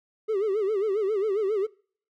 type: tone with vibrato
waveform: triangle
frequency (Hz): 410.4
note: G#4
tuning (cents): -21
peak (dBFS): -20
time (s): 0.28-1.67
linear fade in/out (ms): 20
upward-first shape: sine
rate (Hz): 7.4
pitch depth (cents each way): 140
effects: noise-tail reverb RT60 0.5 s tail -26 dB re dry + tanh soft clip ceiling -17 dBFS